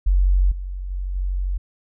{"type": "tone with level steps", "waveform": "sine", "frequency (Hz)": 46.25, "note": "F#1", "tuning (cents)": 0, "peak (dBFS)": [-13, -26, -23, -20], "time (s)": [0.06, 1.58], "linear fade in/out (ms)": 10, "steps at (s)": [0.51, 0.9, 1.15], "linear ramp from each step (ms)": 10, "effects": []}